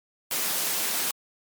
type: high-pass noise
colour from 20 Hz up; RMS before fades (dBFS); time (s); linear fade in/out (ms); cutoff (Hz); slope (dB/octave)
white; -27; 0.31-1.11; 2; 160; 24
effects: MP3 96 kbps